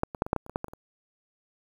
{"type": "clicks", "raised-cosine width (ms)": 1, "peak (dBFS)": [-10, -21, -9, -21, -8, -13, -30, -25, -13, -18, -30, -28], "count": 12, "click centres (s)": [0.034, 0.148, 0.221, 0.265, 0.331, 0.363, 0.464, 0.496, 0.559, 0.644, 0.683, 0.735], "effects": ["8-bit"]}